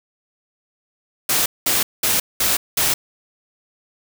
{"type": "noise bursts", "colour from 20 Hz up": "white", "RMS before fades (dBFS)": -18, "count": 5, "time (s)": [1.29, 2.94], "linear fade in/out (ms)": 5, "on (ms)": 170, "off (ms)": 200, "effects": []}